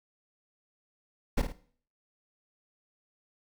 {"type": "noise with echo", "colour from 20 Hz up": "brown", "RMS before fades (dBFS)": -24, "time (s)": [1.37, 1.42], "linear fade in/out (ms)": 10, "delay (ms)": 53, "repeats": 2, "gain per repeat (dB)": -8, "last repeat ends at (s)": 1.526, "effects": ["noise-tail reverb RT60 0.5 s tail -17 dB re dry"]}